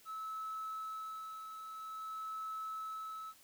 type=tone with tremolo; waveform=triangle; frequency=1300 Hz; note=E6; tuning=24 cents flat; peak=-36 dBFS; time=0.05-3.34 s; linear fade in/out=50 ms; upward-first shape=sine; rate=0.5 Hz; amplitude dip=55%; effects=tanh soft clip ceiling -36 dBFS + white hiss -63 dBFS RMS until 3.43 s